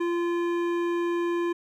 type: tone with hard clipping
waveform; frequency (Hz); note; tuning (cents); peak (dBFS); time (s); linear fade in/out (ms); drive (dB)
sine; 344.5; F4; -24; -26; 0-1.53; 10; 13
effects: none